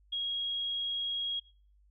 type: tone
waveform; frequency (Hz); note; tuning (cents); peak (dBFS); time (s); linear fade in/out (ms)
sine; 3290; G#7; -17; -31; 0.12-1.4; 10
effects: noise-tail reverb RT60 0.4 s tail -19 dB re dry + added 50 Hz sine -61 dBFS peak until 1.9 s